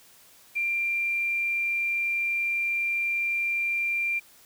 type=tone with quantisation; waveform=sine; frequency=2376 Hz; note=D7; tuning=20 cents sharp; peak=-24 dBFS; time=0.55-4.2 s; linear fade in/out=20 ms; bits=9; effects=white hiss -55 dBFS RMS until 4.45 s